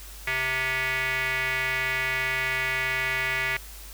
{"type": "tone with band-pass filter", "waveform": "square", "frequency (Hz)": 130.81, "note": "C3", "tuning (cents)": 0, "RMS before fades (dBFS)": -27, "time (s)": [0.27, 3.57], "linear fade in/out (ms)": 5, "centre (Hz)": 2100, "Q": 4.7, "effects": ["added 50 Hz sine -42 dBFS peak until 3.93 s", "white hiss -45 dBFS RMS until 3.93 s"]}